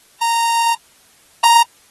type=tone pair in turn; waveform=45% pulse; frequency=927 / 932.4 Hz; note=A#5 / A#5; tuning=-10 / 0 cents; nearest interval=unison; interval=10 cents; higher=second; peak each=-14 / -8 dBFS; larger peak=second; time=0.21-0.75 / 1.43-1.63 s; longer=first; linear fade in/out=10 ms; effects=white hiss -51 dBFS RMS until 1.9 s + AAC 32 kbps